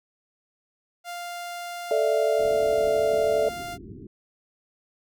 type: tone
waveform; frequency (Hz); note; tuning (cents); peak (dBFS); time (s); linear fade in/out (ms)
sawtooth; 698.5; F5; 0; -29; 1.04-3.78; 50
type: chord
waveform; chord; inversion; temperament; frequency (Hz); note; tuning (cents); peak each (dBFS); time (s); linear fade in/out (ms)
sine; A suspended fourth; none; equal; 440 / 587.3 / 659.3; A4 / D5 / E5; 0 / 0 / 0; -24; 1.91-3.49; 2
type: low-pass noise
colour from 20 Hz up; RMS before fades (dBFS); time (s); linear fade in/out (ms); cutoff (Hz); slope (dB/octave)
white; -42; 2.39-4.07; 2; 400; 96
effects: none